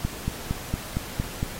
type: click train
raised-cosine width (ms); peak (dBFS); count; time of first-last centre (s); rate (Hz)
5; -12; 7; 0.05-1.429; 4.35
effects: pink hiss -38 dBFS RMS until 1.59 s + AAC 48 kbps